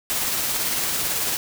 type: noise with tremolo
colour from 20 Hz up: white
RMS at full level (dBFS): -23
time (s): 0.1-1.37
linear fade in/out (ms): 0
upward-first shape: sine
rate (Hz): 18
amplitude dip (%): 25
effects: none